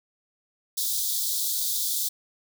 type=high-pass noise; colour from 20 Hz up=white; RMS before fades=-27 dBFS; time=0.77-2.09 s; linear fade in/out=10 ms; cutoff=3400 Hz; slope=96 dB/octave; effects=none